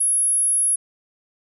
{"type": "tone", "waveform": "sine", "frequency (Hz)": 10740, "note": "E9", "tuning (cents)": 31, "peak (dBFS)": -16, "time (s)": [0, 0.76], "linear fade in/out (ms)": 10, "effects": []}